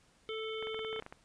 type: harmonic tone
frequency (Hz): 440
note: A4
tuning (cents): 0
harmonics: 1 / 3 / 5 / 7 / 8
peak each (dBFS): -38 / -47 / -46 / -45 / -50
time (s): 0.29-1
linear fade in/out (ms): 0
type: clicks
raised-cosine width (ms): 0.5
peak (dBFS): -30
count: 11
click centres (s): 0.626 / 0.671 / 0.745 / 0.792 / 0.848 / 0.929 / 0.962 / 0.993 / 1.024 / 1.064 / 1.125
effects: pink hiss -67 dBFS RMS until 1.24 s + resampled to 22050 Hz